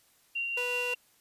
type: tone with tremolo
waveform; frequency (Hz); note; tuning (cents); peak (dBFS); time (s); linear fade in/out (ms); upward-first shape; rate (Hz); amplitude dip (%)
sine; 2763; F7; -19; -29; 0.35-0.95; 10; sine; 5.4; 25
type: tone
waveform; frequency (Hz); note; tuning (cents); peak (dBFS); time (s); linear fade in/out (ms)
sawtooth; 491.1; B4; -10; -30; 0.57-0.94; 5
effects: white hiss -65 dBFS RMS until 1.2 s + resampled to 32000 Hz